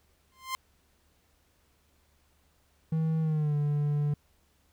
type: tone with exponential growth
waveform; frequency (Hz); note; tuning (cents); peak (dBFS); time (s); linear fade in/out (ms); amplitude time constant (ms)
sawtooth; 1046.5; C6; 0; -24; 0.32-0.55; 0; 48
type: tone with pitch glide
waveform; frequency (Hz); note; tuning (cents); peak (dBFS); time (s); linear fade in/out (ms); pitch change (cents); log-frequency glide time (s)
triangle; 160 to 146.72; D#3 to D3; +49 to -1; -23; 2.92-4.14; 5; -150; 3.21-3.55
effects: added 73 Hz sine -69 dBFS peak until 4.72 s + pink hiss -69 dBFS RMS until 4.72 s